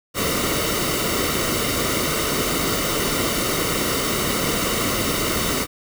pink noise with comb filter, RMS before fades -22 dBFS, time 0.14-5.67 s, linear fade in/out 50 ms, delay 1.2 ms, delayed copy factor -0.65, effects none

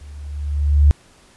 sine tone with level ramp, 72.7 Hz, D2, 17 cents flat, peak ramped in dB -36 to -6 dBFS, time 0.01-0.91 s, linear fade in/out 0 ms, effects pink hiss -51 dBFS RMS until 1.36 s + resampled to 24000 Hz

